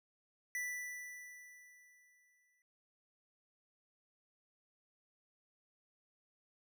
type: tone with exponential decay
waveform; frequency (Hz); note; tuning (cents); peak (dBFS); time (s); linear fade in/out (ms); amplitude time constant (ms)
square; 1975.5; B6; 0; -37; 0.55-2.62; 1; 450
effects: none